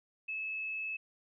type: tone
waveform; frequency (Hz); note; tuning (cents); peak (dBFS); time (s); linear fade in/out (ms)
sine; 2599; E7; -25; -35; 0.28-0.97; 10
effects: none